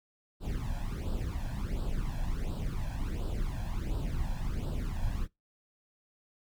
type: noise with flanger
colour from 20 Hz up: brown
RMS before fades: -33 dBFS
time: 0.4-5.28 s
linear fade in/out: 50 ms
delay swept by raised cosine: 0.23 to 1.23 ms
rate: 1.4 Hz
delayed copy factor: +0.8
effects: noise-tail reverb RT60 0.2 s tail -24 dB re dry